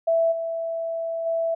sine tone with level steps, 661 Hz, E5, 5 cents sharp, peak -17 / -25 / -21 dBFS, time 0.07-1.55 s, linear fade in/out 10 ms, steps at 0.31 / 1.25 s, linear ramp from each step 20 ms, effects none

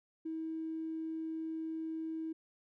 triangle tone with tanh clipping, 321.2 Hz, E4, 45 cents flat, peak -36 dBFS, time 0.25-2.33 s, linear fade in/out 10 ms, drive 2 dB, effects none

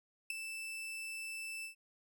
40% pulse tone with ADSR envelope, 2645 Hz, E7, 5 cents sharp, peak -30 dBFS, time 0.3-1.75 s, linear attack 4 ms, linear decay 7 ms, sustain -10 dB, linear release 110 ms, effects none

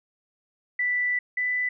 sine tone pair in turn, 1976 / 1990.9 Hz, B6 / B6, 0 / +13 cents, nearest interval unison, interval 13 cents, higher second, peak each -22 / -23 dBFS, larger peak first, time 0.79-1.19 / 1.37-1.69 s, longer first, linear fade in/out 5 ms, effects none

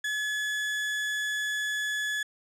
35% pulse tone, 1707 Hz, G#6, 47 cents sharp, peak -26 dBFS, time 0.04-2.23 s, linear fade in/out 5 ms, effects low-pass 9000 Hz 12 dB/octave

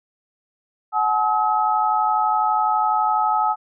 sine tone cluster, 742 / 854 / 1279 Hz, F#5 / G#5 / D#6, +5 / +48 / +47 cents, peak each -24 / -19 / -21 dBFS, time 0.92-3.56 s, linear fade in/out 50 ms, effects none

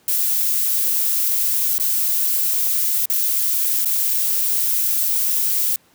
violet noise with dropouts, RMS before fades -19 dBFS, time 0.08-5.76 s, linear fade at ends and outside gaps 2 ms, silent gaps 1.782-1.798 / 3.057-3.099 / 3.848-3.857 s, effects pink hiss -56 dBFS RMS until 5.94 s + high-pass 100 Hz 12 dB/octave

